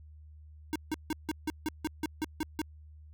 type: tone bursts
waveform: square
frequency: 310.7 Hz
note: D#4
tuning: 2 cents flat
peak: -30 dBFS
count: 11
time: 0.73-2.616 s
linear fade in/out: 0 ms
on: 26 ms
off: 160 ms
effects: added 76 Hz sine -49 dBFS peak until 3.13 s